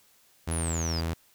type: tone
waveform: sawtooth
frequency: 82.41 Hz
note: E2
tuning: in tune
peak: -24 dBFS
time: 0.47-1.14 s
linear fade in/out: 10 ms
type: exponential sweep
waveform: sine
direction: down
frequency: 10570 to 4699 Hz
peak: -33 dBFS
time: 0.51-1.01 s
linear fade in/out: 5 ms
effects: white hiss -62 dBFS RMS until 1.34 s